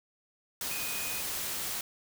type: tone in noise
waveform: sine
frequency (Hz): 2489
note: D#7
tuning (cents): 0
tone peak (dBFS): -40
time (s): 0.71-1.21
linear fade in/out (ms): 2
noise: white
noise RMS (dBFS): -35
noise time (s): 0.61-1.81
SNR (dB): -8
effects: none